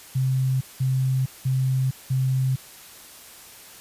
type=tone bursts; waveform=sine; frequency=131.2 Hz; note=C3; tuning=5 cents sharp; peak=-19 dBFS; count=4; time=0.15-2.56 s; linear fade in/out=10 ms; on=460 ms; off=190 ms; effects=white hiss -45 dBFS RMS until 3.8 s + resampled to 32000 Hz